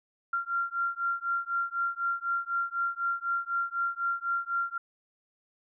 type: beating tone pair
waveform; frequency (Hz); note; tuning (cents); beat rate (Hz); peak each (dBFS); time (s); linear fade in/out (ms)
sine; 1379 / 1383; F6 / F6; -22 / -17; 4; -31; 0.33-4.78; 5
effects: none